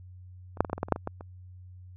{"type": "clicks", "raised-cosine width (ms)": 1, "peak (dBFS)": [-30, -6, -18, -23, -13, -23, -13, -26, -7, -21, -17, -28], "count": 12, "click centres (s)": [0.572, 0.606, 0.648, 0.698, 0.731, 0.78, 0.831, 0.885, 0.923, 0.961, 1.074, 1.209], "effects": ["added 91 Hz sine -45 dBFS peak until 1.96 s"]}